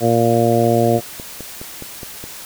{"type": "harmonic tone", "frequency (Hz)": 116.54, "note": "A#2", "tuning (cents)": 0, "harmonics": [1, 2, 3, 4, 5, 6], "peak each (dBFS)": [-19, -19, -19, -19, -19, -19], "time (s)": [0, 1.01], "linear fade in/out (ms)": 50}
{"type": "click train", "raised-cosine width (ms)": 2, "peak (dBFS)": -18, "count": 7, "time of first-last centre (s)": [0.99, 2.24], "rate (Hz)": 4.8}
{"effects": ["white hiss -34 dBFS RMS until 2.45 s"]}